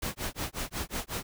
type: noise with tremolo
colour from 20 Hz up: pink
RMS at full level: -32 dBFS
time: 0.02-1.23 s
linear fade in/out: 5 ms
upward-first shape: sine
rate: 5.5 Hz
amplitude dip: 100%
effects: none